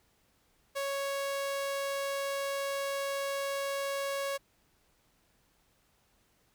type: tone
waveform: sawtooth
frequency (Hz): 554.4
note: C#5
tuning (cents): 0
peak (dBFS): -28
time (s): 0.75-4.38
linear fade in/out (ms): 20
effects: pink hiss -70 dBFS RMS until 6.54 s